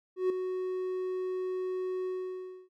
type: tone with ADSR envelope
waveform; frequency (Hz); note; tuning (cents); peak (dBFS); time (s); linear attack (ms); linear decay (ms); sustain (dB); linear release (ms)
triangle; 370; F#4; 0; -21; 0.16-2.69; 140; 3; -8; 630
effects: none